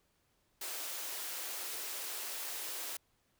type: high-pass noise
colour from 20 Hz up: white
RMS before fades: -41 dBFS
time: 0.61-2.97 s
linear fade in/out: 5 ms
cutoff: 310 Hz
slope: 48 dB/octave
effects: pink hiss -75 dBFS RMS until 3.39 s